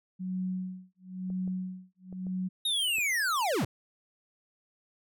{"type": "tone with tremolo", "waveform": "sine", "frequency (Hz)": 185, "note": "F#3", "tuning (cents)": 0, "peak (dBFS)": -29, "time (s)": [0.19, 2.49], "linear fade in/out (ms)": 20, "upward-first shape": "sine", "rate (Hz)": 1, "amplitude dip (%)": 100}
{"type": "clicks", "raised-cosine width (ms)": 2, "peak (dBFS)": -35, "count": 5, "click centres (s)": [1.302, 1.477, 2.127, 2.268, 2.984]}
{"type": "linear sweep", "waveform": "square", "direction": "down", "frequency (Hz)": [3782, 81.9], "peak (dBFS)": -27, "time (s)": [2.65, 3.65], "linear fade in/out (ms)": 5}
{"effects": []}